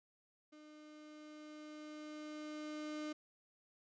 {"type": "tone with level ramp", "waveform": "35% pulse", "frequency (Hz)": 303.5, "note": "D#4", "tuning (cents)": -43, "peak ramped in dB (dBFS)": [-55, -39], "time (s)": [0.52, 3.13], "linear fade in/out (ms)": 10, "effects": ["resampled to 16000 Hz"]}